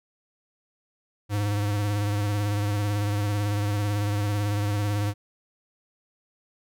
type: tone with vibrato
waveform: square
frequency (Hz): 103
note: G#2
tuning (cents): -14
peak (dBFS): -24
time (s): 1.29-5.14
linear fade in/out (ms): 50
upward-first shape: sine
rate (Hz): 18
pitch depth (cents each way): 36
effects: none